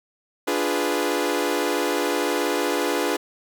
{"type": "chord", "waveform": "sawtooth", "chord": "D diminished seventh", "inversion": "none", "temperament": "equal", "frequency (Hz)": [293.7, 349.2, 415.3, 493.9], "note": ["D4", "F4", "Ab4", "Cb5"], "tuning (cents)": [0, 0, 0, 0], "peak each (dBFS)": -23, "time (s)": [0.47, 3.17], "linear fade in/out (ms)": 10, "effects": []}